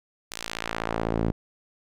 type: tone with band-pass filter sweep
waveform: sawtooth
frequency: 56 Hz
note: A1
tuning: 31 cents sharp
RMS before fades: -29 dBFS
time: 0.31-1.32 s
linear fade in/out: 10 ms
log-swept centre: 6900 to 230 Hz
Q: 0.7
effects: none